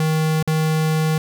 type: tone with dropouts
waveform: square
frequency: 157.3 Hz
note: D#3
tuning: 19 cents sharp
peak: -17 dBFS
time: 0-1.18 s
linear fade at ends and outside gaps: 2 ms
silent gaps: 0.427-0.475 s
effects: none